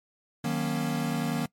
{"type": "chord", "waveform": "square", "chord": "D# minor seventh", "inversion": "none", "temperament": "equal with one note detuned", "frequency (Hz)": [155.56, 185, 236.2, 277.2], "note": ["D#3", "F#3", "A#3", "C#4"], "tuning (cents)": [0, 0, 23, 0], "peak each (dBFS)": [-32, -35, -31, -36], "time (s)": [0.44, 1.46], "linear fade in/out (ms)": 5, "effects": ["noise-tail reverb RT60 0.1 s tail -22 dB re dry", "MP3 64 kbps"]}